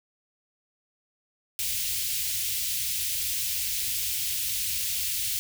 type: band-stop noise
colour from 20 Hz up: white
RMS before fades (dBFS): -29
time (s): 1.59-5.39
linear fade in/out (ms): 0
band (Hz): 120 to 2400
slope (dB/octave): 24
effects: none